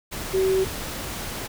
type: tone in noise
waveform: sine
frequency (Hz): 380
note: F#4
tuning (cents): +46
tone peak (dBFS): -18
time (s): 0.33-0.65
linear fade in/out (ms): 20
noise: pink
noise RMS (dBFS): -32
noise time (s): 0.11-1.48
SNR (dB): +11
effects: none